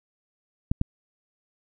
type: clicks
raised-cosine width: 5 ms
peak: -10 dBFS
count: 2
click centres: 0.715 / 0.814 s
effects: none